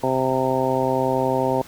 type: harmonic tone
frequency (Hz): 130.81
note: C3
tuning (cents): 0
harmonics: 1 / 2 / 3 / 4 / 5 / 6 / 7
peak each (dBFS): -29 / -26 / -25 / -24 / -26 / -29 / -25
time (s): 0.03-1.62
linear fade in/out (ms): 5
effects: pink hiss -44 dBFS RMS until 1.67 s